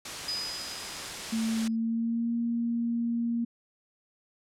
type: low-pass noise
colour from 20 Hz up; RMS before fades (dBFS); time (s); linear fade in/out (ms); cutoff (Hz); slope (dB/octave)
white; -40; 0.05-1.68; 5; 7600; 12
type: tone with exponential decay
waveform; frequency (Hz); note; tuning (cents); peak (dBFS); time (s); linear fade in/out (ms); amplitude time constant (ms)
sine; 4975; D#8; -1; -29; 0.28-1.76; 5; 320
type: tone with pitch glide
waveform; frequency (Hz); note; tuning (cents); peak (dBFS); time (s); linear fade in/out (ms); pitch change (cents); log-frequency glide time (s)
sine; 224.3 to 234.1; A3 to A#3; +34 to +8; -26; 1.32-3.45; 10; +74; 1.63-2.33
effects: low-pass 12000 Hz 12 dB/octave